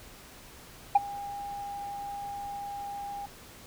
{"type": "tone with ADSR envelope", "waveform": "sine", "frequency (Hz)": 807, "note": "G#5", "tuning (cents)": -50, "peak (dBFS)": -12, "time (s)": [0.95, 3.26], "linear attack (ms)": 7, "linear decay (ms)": 24, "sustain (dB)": -23, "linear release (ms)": 6, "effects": ["tanh soft clip ceiling -13 dBFS", "pink hiss -50 dBFS RMS until 3.66 s"]}